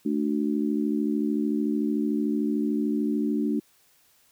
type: chord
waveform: sine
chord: D major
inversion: second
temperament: just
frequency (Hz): 220.2 / 293.7 / 367.1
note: A3 / D4 / F#4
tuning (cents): +2 / 0 / -14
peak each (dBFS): -26 / -26 / -32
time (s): 0.05-3.6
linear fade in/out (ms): 10
effects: white hiss -62 dBFS RMS until 4.31 s